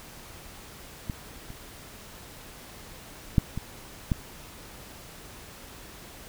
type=clicks; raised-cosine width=5 ms; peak=-18 / -28 / -6 / -19 / -11 dBFS; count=5; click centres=1.098 / 1.504 / 3.382 / 3.576 / 4.118 s; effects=pink hiss -46 dBFS RMS until 6.28 s